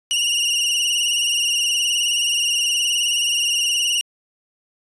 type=tone with vibrato; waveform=sawtooth; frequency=2855 Hz; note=F7; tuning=37 cents sharp; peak=-14 dBFS; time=0.11-4.01 s; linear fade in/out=0 ms; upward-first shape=sine; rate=19 Hz; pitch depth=58 cents each way; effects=resampled to 24000 Hz